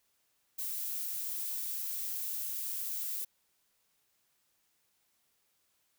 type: noise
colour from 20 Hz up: violet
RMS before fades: -37 dBFS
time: 0.58-3.25 s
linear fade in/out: 10 ms
effects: white hiss -75 dBFS RMS until 5.98 s